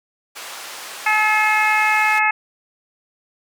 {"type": "band-pass noise", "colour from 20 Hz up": "pink", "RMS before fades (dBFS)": -34, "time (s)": [0.35, 2.2], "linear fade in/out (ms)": 20, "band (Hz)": [820, 12000], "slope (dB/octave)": 12}
{"type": "harmonic tone", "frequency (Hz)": 429.1, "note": "A4", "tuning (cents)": -43, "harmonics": [2, 3, 4, 5, 6], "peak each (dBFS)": [-19, -23, -21, -19, -22], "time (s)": [1.06, 2.31], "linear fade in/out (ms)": 5}
{"effects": []}